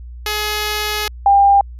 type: tone pair in turn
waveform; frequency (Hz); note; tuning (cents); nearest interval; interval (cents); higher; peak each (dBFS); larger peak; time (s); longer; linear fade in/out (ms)
5% pulse / sine; 422 / 798.2; G#4 / G5; +28 / +31; major seventh; 1103; second; -7; neither; 0.26-1.08 / 1.26-1.61; first; 2
effects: added 60 Hz sine -30 dBFS peak until 1.79 s + resampled to 32000 Hz